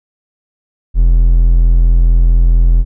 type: tone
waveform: triangle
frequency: 42.23 Hz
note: E1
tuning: 43 cents sharp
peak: -3 dBFS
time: 0.94-2.85 s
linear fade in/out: 50 ms
effects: none